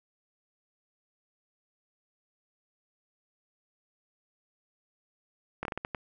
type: slowing click train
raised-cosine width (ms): 0.5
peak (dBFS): -18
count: 7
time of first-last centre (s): 5.63-5.948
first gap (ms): 22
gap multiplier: 1.35
effects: none